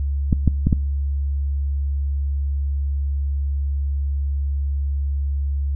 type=clicks; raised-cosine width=5 ms; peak=-3 dBFS; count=4; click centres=0.328 / 0.477 / 0.67 / 0.728 s; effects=noise-tail reverb RT60 0.7 s tail -24 dB re dry + added 70 Hz sine -19 dBFS peak until 5.75 s